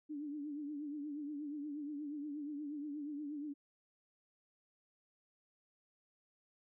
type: tone with vibrato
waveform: sine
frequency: 293.7 Hz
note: D4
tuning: in tune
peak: -40 dBFS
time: 0.09-3.54 s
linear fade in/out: 20 ms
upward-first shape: triangle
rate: 8.4 Hz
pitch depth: 87 cents each way
effects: none